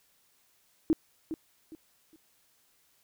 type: tone with echo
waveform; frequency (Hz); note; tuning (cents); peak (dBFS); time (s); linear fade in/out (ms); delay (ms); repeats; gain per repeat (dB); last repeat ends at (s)
sine; 318.6; D#4; +41; -20; 0.9-0.93; 0; 410; 3; -11; 2.16
effects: white hiss -68 dBFS RMS until 3.03 s